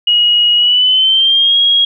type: tone with pitch glide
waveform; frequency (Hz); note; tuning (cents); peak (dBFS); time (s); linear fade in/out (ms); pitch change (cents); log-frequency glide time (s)
sine; 2896 to 3288; F#7 to G#7; -38 to -18; -7; 0.07-1.85; 5; +220; 0.56-1.57
effects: none